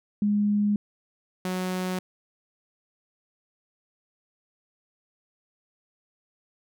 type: tone pair in turn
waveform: sine / sawtooth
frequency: 206.6 / 184.06 Hz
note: G#3 / F#3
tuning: -9 / -9 cents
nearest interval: major second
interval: 200 cents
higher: first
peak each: -20 / -23 dBFS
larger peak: first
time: 0.22-0.76 / 1.45-1.99 s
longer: neither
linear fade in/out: 2 ms
effects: none